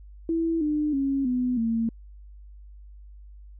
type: tone with pitch steps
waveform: sine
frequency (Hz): 329.6 / 300.5 / 274 / 249.8 / 227.7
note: E4 / D4 / C#4 / B3 / A#3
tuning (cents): 0 / +40 / -20 / +20 / -40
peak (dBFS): -22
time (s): 0.29-1.89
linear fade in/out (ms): 2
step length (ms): 320
effects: added 50 Hz sine -43 dBFS peak until 3.59 s